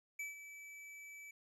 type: tone with ADSR envelope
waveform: square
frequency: 2304 Hz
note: D7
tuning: 34 cents flat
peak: -40 dBFS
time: 0.19-1.31 s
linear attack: 6 ms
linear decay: 150 ms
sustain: -11 dB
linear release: 4 ms
effects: low-pass 12000 Hz 12 dB/octave + 13-bit